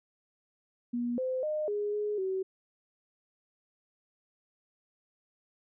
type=tone with pitch steps; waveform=sine; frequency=240.7 / 515 / 611 / 413.9 / 418.1 / 379.4 Hz; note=B3 / C5 / D#5 / G#4 / G#4 / F#4; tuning=-44 / -28 / -32 / -6 / +12 / +43 cents; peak=-29 dBFS; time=0.93-2.43 s; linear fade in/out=10 ms; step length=250 ms; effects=none